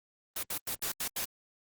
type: noise bursts at uneven times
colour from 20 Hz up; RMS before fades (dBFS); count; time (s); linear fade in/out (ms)
white; -34; 6; 0.36-0.43 / 0.5-0.58 / 0.67-0.75 / 0.82-0.92 / 1-1.08 / 1.16-1.25; 5
effects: Opus 24 kbps